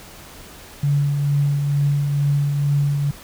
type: tone with tremolo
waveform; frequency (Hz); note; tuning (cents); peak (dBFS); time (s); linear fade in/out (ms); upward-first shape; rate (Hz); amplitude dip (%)
sine; 143.1; D3; -45; -14; 0.83-3.11; 5; triangle; 2.2; 40
effects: pink hiss -41 dBFS RMS until 3.23 s